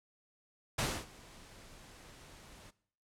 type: noise with ADSR envelope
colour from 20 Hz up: pink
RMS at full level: -31 dBFS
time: 0.78-2.71 s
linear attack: 9 ms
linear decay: 260 ms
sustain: -24 dB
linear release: 12 ms
effects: noise-tail reverb RT60 0.6 s tail -20 dB re dry + low-pass 10000 Hz 12 dB/octave